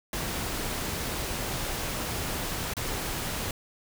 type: noise with dropouts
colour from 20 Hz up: pink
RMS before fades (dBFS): -32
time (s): 0.13-3.51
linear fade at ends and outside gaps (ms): 2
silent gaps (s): 2.737-2.767
effects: none